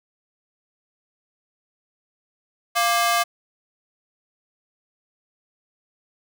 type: ring-modulated tone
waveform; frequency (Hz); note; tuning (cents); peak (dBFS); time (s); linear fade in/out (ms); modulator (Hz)
sawtooth; 936; A#5; +7; -11; 2.75-3.24; 20; 241
effects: none